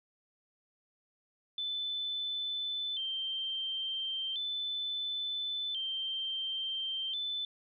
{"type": "tone with vibrato", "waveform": "sine", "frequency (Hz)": 3322, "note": "G#7", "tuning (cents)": 0, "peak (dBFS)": -33, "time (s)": [1.58, 7.45], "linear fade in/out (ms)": 2, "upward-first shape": "square", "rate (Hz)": 0.36, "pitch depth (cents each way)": 97, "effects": []}